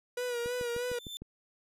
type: tone with vibrato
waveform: 45% pulse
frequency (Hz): 484.6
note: B4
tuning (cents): -33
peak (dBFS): -32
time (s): 0.17-0.99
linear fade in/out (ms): 5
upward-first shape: sine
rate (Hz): 3.2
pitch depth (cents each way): 45
type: click train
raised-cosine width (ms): 3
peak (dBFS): -30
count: 6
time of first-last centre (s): 0.46-1.22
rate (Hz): 6.58
type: tone with exponential growth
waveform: 40% pulse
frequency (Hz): 3543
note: A7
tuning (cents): +11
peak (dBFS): -35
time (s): 0.71-1.17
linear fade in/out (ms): 0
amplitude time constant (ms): 100
effects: resampled to 32000 Hz